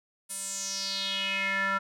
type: tone with band-pass filter sweep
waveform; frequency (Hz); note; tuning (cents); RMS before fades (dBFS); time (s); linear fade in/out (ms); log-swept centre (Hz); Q
square; 195.1; G3; -8; -31; 0.29-1.79; 20; 10000 to 1400; 4.7
effects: none